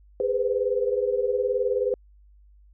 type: tone cluster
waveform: sine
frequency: 409.6 / 492.9 / 512 Hz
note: G#4 / B4 / C5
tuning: -24 / -3 / -38 cents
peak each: -26 dBFS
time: 0.2-1.94 s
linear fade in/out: 2 ms
effects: added 50 Hz sine -51 dBFS peak until 2.73 s